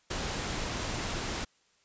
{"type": "noise with ADSR envelope", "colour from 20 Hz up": "pink", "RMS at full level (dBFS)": -31, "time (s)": [0.1, 1.45], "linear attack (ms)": 12, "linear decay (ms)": 9, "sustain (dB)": -3, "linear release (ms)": 14, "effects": ["white hiss -68 dBFS RMS until 1.84 s", "resampled to 16000 Hz"]}